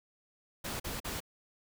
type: noise bursts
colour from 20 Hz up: pink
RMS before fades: -38 dBFS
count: 3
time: 0.64-1.204 s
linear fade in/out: 10 ms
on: 160 ms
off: 42 ms
effects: none